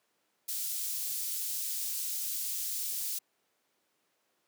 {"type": "high-pass noise", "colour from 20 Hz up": "white", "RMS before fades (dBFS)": -35, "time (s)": [0.48, 3.19], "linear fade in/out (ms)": 10, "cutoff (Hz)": 5100, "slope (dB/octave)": 12, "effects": ["pink hiss -75 dBFS RMS until 4.47 s", "high-pass 300 Hz 12 dB/octave"]}